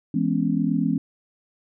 sine chord, C# minor seventh, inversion first, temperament just, 166.31 / 207.9 / 249.5 / 277.2 Hz, E3 / G#3 / B3 / C#4, +16 / +2 / +18 / 0 cents, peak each -25 dBFS, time 0.14-0.98 s, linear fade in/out 5 ms, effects none

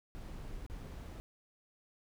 brown noise with dropouts, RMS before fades -45 dBFS, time 0.15-1.2 s, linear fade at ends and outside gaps 0 ms, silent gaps 0.664-0.699 s, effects none

